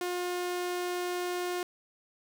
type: tone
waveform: sawtooth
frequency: 356.9 Hz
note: F4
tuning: 38 cents sharp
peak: -27 dBFS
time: 0.01-1.63 s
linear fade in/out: 2 ms
effects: none